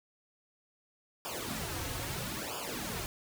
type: noise with flanger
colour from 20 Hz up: pink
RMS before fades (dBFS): -38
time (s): 1.25-3.06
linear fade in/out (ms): 0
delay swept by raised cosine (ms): 0.49 to 5.09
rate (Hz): 0.76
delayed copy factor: -1
effects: none